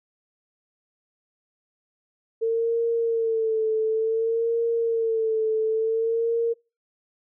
sine tone with vibrato, 450.8 Hz, A4, 42 cents sharp, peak -20 dBFS, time 2.41-6.54 s, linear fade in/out 20 ms, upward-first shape sine, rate 0.56 Hz, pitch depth 48 cents each way, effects noise-tail reverb RT60 0.3 s tail -25 dB re dry

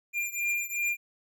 square beating tone pair, 2396 / 2398.7 Hz, D7 / D7, +34 / +36 cents, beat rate 2.7 Hz, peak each -31 / -33 dBFS, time 0.13-0.97 s, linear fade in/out 50 ms, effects none

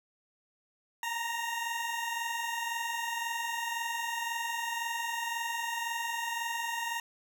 20% pulse tone pair together, 914.1 / 936 Hz, A#5 / A#5, -34 / +7 cents, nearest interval unison, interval 41 cents, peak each -33 / -29 dBFS, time 1.03-7 s, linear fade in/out 2 ms, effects 11-bit

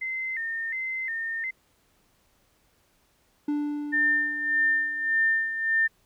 sine tone with vibrato, 1939 Hz, B6, 32 cents flat, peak -28 dBFS, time 0.01-1.51 s, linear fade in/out 10 ms, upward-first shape square, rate 1.4 Hz, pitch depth 110 cents each way
triangle tone with exponential decay, 293.9 Hz, D4, 1 cent sharp, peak -21 dBFS, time 3.48-5.6 s, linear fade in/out 5 ms, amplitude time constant 460 ms
sine tone with tremolo, 1800 Hz, A6, 39 cents sharp, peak -19 dBFS, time 3.92-5.88 s, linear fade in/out 20 ms, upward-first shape sine, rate 1.7 Hz, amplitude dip 65%
effects pink hiss -66 dBFS RMS until 6.05 s

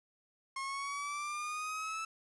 30% pulse exponential sweep, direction up, 1074 to 1318.5 Hz, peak -34 dBFS, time 0.56-2.05 s, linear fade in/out 5 ms, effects resampled to 24000 Hz + 10-bit

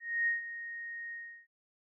sine tone with ADSR envelope, 1864 Hz, A#6, 1 cent flat, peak -26 dBFS, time 0-1.47 s, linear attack 270 ms, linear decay 140 ms, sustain -13 dB, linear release 350 ms, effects none

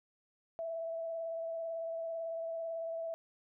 sine tone with vibrato, 659.3 Hz, E5, in tune, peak -36 dBFS, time 0.59-3.14 s, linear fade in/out 0 ms, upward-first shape triangle, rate 18 Hz, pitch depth 22 cents each way, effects none

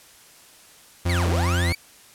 40% pulse tone with vibrato, 86.7 Hz, F2, 12 cents flat, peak -19 dBFS, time 1.05-1.73 s, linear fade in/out 10 ms, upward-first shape square, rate 2.5 Hz, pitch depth 17 cents each way
30% pulse linear two-way sweep, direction down then up, 2338 to 207.7 to 2338 Hz, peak -24 dBFS, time 1.09-1.75 s, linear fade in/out 5 ms, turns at 1.28 s
effects white hiss -50 dBFS RMS until 2.14 s + low-pass 12000 Hz 12 dB/octave

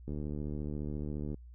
click train, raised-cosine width 3 ms, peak -26 dBFS, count 95, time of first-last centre 0.08-1.343 s, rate 74.4 Hz, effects added 60 Hz sine -48 dBFS peak until 1.54 s

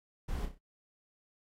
brown noise with echo, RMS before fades -36 dBFS, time 0.28-0.46 s, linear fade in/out 10 ms, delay 31 ms, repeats 4, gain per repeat -7 dB, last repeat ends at 0.584 s, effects noise-tail reverb RT60 0.1 s tail -21 dB re dry + AAC 48 kbps

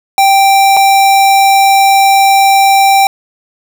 square tone with dropouts, 784 Hz, G5, in tune, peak -5 dBFS, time 0.18-3.07 s, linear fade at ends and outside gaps 1 ms, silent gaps 0.767-0.77 s, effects none

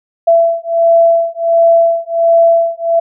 sine beating tone pair, 669 / 670.4 Hz, E5 / E5, +25 / +29 cents, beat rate 1.4 Hz, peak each -10 dBFS, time 0.27-3 s, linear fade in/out 10 ms, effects none

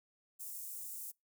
white high-pass noise, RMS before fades -45 dBFS, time 0.39-1.12 s, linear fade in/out 20 ms, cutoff 7600 Hz, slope 24 dB/octave, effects noise-tail reverb RT60 0.2 s tail -26 dB re dry

